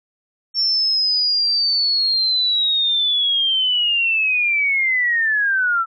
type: linear sweep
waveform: sine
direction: down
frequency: 5450 to 1318.5 Hz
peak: -15 dBFS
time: 0.54-5.86 s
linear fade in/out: 50 ms
effects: none